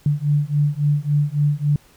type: beating tone pair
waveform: sine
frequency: 144.8 / 148.4 Hz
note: D3 / D3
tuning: -24 / +18 cents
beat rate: 3.6 Hz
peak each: -19 dBFS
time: 0.06-1.76 s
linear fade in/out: 2 ms
effects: pink hiss -53 dBFS RMS until 1.96 s